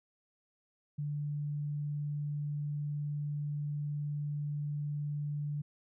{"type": "tone", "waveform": "sine", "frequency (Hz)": 146.83, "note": "D3", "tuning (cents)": 0, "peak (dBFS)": -33, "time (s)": [0.98, 5.62], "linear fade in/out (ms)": 10, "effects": []}